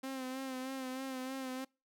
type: tone with vibrato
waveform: sawtooth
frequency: 261.8 Hz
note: C4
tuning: 1 cent sharp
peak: -35 dBFS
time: 0.03-1.65 s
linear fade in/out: 10 ms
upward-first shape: sine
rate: 3.2 Hz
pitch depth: 39 cents each way
effects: noise-tail reverb RT60 0.3 s tail -26 dB re dry